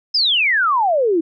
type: exponential sweep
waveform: sine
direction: down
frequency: 5274 to 311.1 Hz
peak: -13 dBFS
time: 0.14-1.21 s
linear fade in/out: 10 ms
effects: none